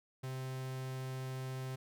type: tone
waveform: 45% pulse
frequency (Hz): 130.6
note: C3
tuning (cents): -3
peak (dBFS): -39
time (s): 0.23-1.76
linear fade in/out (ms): 10
effects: none